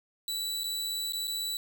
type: tone with dropouts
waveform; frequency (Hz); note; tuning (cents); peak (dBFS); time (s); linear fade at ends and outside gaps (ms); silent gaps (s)
sawtooth; 3948; B7; -1; -28; 0.28-1.57; 1; 0.635-0.641 / 1.123-1.133 / 1.272-1.278
effects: 11-bit